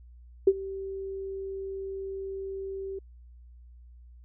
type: tone with ADSR envelope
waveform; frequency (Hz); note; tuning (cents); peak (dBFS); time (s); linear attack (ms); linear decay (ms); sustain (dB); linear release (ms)
sine; 388; G4; -18; -13; 0.47-2.99; 6; 48; -20; 6
effects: added 60 Hz sine -48 dBFS peak until 4.24 s